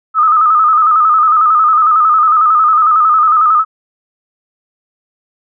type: tone with vibrato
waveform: sine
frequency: 1259 Hz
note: D#6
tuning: 20 cents sharp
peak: -6 dBFS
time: 0.14-3.65 s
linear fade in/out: 50 ms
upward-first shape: square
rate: 11 Hz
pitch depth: 55 cents each way
effects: none